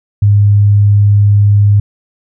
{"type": "tone", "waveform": "sine", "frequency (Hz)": 102.4, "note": "G#2", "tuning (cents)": -24, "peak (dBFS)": -4, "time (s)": [0.22, 1.8], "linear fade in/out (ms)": 5, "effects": []}